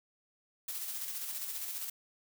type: noise with tremolo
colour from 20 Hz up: blue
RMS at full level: -38 dBFS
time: 0.68-1.9 s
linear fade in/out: 5 ms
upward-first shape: square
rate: 15 Hz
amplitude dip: 35%
effects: none